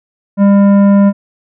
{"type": "tone with tanh clipping", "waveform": "sine", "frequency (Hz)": 200, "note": "G3", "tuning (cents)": 35, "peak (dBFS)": -6, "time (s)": [0.37, 1.13], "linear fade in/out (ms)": 50, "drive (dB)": 12, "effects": []}